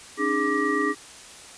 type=tone cluster; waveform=sine; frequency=276.8 / 305.1 / 412.5 / 1178 / 1905 Hz; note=C#4 / D#4 / G#4 / D6 / A#6; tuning=-2 / -34 / -12 / +5 / +37 cents; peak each=-29 / -27 / -27 / -27 / -27 dBFS; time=0.17-0.95 s; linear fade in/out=50 ms; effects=white hiss -44 dBFS RMS until 1.57 s + resampled to 22050 Hz